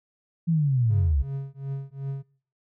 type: linear sweep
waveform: sine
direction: down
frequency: 171.3 to 61.74 Hz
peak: -19 dBFS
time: 0.47-1.23 s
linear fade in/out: 20 ms
type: tone with tremolo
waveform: triangle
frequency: 137.2 Hz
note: C#3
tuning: 17 cents flat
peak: -24 dBFS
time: 0.89-2.23 s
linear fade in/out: 20 ms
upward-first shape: triangle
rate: 2.7 Hz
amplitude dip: 100%
effects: noise-tail reverb RT60 0.5 s tail -22 dB re dry